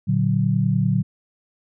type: chord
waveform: sine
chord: Bb augmented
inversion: none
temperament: equal with one note detuned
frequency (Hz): 116.54 / 146.83 / 187.25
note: Bb2 / D3 / F#3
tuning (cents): 0 / 0 / +21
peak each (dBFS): -21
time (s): 0.07-1.03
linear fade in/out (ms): 20
effects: none